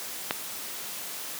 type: click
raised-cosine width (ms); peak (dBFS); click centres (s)
0.3; -9; 0.309
effects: white hiss -37 dBFS RMS until 1.39 s + high-pass 150 Hz 12 dB/octave